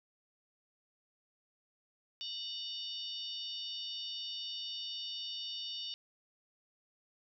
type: harmonic tone with a mistuned harmonic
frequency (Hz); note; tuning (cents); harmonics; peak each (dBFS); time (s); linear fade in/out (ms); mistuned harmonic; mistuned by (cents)
912; A#5; -38; 3 / 4 / 5 / 6; -43 / -43 / -46 / -49; 2.21-5.94; 0; 3; +130
effects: none